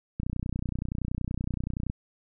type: click train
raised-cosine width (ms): 5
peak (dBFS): -18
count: 53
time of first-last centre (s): 0.2-1.899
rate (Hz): 30.6
effects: none